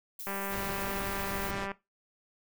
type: noise with tremolo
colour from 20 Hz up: violet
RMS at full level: -40 dBFS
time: 0.19-1.51 s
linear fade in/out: 5 ms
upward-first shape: triangle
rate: 13 Hz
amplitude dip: 25%
type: click train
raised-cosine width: 0.5 ms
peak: -22 dBFS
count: 286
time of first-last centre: 0.27-1.717 s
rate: 197 Hz
type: low-pass noise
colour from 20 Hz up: pink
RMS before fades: -40 dBFS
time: 0.49-1.68 s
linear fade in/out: 50 ms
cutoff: 5600 Hz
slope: 12 dB/octave
effects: noise-tail reverb RT60 0.2 s tail -17 dB re dry